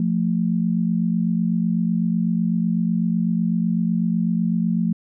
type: tone pair together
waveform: sine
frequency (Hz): 174.61 / 222.6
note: F3 / A3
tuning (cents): 0 / +20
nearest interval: major third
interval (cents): 420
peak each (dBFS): -20 / -21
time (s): 0-4.93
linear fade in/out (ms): 2
effects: none